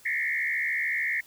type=tone with frequency modulation; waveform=sine; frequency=2000 Hz; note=B6; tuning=21 cents sharp; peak=-25 dBFS; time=0.05-1.21 s; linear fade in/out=10 ms; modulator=73.6 Hz; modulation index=2.9; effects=white hiss -55 dBFS RMS until 1.26 s